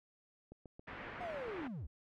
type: click train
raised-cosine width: 2 ms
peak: -39 dBFS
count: 9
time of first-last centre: 0.52-1.619 s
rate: 7.28 Hz
type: low-pass noise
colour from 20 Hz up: white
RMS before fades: -48 dBFS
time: 0.87-1.68 s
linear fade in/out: 10 ms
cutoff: 2100 Hz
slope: 24 dB/octave
type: linear sweep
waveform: triangle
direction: down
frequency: 742 to 52.3 Hz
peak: -39 dBFS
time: 1.2-1.87 s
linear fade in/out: 10 ms
effects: none